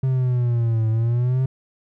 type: exponential two-way sweep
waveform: triangle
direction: down then up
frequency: 132.9 to 110 to 132.9 Hz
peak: -15 dBFS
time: 0.03-1.46 s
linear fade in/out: 5 ms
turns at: 0.89 s
effects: none